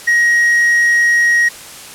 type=tone; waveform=triangle; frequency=1889 Hz; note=A#6; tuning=22 cents sharp; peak=-7 dBFS; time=0.07-1.49 s; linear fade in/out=10 ms; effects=white hiss -33 dBFS RMS until 1.94 s + low-pass 11000 Hz 12 dB/octave